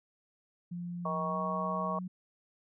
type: tone with pitch glide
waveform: sine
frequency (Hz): 174.61 to 182.55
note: F3 to F#3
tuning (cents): 0 to -23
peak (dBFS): -36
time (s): 0.71-2.08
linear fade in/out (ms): 10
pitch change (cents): +77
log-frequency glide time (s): 1.27-1.36
type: harmonic tone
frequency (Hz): 158.2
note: D#3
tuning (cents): +29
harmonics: 3 / 4 / 5 / 6 / 7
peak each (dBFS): -43 / -37 / -44 / -41 / -34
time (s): 1.05-1.99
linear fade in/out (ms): 5
effects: none